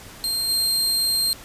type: tone with level steps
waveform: sawtooth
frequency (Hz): 4186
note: C8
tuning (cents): 0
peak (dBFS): -19 / -16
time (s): 0.24-1.33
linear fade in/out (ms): 0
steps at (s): 0.48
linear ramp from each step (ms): 20
effects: pink hiss -42 dBFS RMS until 1.44 s + resampled to 32000 Hz